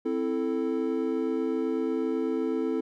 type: chord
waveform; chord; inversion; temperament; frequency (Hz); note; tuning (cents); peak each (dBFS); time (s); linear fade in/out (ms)
triangle; A minor; first; equal; 261.6 / 329.6 / 440; C4 / E4 / A4; 0 / 0 / 0; -28; 0.05-2.81; 10
effects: none